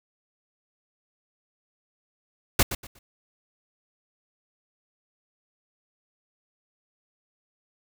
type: noise with echo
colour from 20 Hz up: pink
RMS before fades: -18 dBFS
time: 2.59-2.63 s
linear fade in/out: 5 ms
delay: 120 ms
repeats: 3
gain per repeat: -12 dB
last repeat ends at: 2.99 s
effects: none